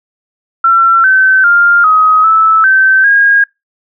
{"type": "tone with pitch steps", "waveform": "sine", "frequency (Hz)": [1353, 1535, 1400, 1263, 1310, 1546, 1631], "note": ["E6", "G6", "F6", "D#6", "E6", "G6", "G#6"], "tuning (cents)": [45, -37, 4, 26, -11, -24, -32], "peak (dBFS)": -4, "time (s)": [0.64, 3.44], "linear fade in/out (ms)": 5, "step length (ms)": 400, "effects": ["noise-tail reverb RT60 0.2 s tail -26 dB re dry"]}